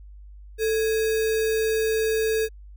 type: tone with sample-and-hold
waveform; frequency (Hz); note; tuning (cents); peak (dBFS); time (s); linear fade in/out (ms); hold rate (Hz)
sine; 441.5; A4; +6; -20; 0.58-2.49; 50; 2100
effects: added 50 Hz sine -41 dBFS peak until 2.76 s